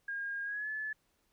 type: tone with pitch glide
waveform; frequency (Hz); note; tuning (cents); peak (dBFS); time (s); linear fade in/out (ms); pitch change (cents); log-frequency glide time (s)
sine; 1621 to 1727.3; G#6 to A6; -42 to -32; -35; 0.08-0.93; 5; +110; 0.44-0.69
effects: pink hiss -75 dBFS RMS until 1.32 s